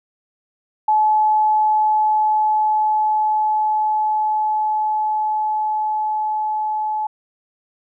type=tone with level ramp; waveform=sine; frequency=858 Hz; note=A5; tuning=44 cents flat; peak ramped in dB=-12 to -19 dBFS; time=0.88-7.07 s; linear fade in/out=5 ms; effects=none